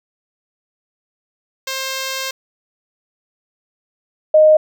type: tone pair in turn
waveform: 5% pulse / sine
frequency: 530 / 619 Hz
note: C5 / D#5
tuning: +22 / -9 cents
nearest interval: minor third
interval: 269 cents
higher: second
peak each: -10 / -6 dBFS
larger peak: second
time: 1.67-2.31 / 4.34-4.57 s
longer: first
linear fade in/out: 5 ms
effects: none